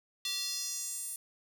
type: tone with high-pass filter sweep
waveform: square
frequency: 387.1 Hz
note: G4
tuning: 22 cents flat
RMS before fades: -37 dBFS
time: 0.25-1.16 s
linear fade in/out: 2 ms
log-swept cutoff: 3600 to 9800 Hz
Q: 2.7
effects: none